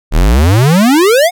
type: exponential sweep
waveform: square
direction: up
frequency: 34.65 to 748 Hz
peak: -6 dBFS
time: 0.11-1.31 s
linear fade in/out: 50 ms
effects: none